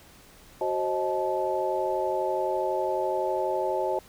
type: tone cluster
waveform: sine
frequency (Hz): 373.2 / 532 / 624 / 868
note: F#4 / C5 / D#5 / A5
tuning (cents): +15 / +29 / +5 / -24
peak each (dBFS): -30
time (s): 0.61-3.99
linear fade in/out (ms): 2
effects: pink hiss -53 dBFS RMS until 4.08 s